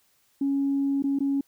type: tone with dropouts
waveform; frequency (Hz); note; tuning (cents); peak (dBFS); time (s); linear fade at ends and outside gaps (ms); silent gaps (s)
sine; 277.2; C#4; 0; -21; 0.41-1.41; 5; 1.024-1.039 / 1.189-1.204
effects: tanh soft clip ceiling -17 dBFS + white hiss -66 dBFS RMS until 1.47 s